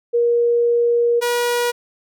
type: tone pair in turn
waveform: sine / sawtooth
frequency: 473.8 / 481.5 Hz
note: A#4 / B4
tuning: +28 / -44 cents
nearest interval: unison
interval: 28 cents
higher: second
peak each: -13 / -13 dBFS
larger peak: neither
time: 0.13-1.21 / 1.21-1.72 s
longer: first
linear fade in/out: 20 ms
effects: none